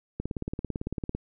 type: click train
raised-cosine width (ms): 3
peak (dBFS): -18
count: 18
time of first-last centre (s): 0.2-1.15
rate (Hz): 17.9
effects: none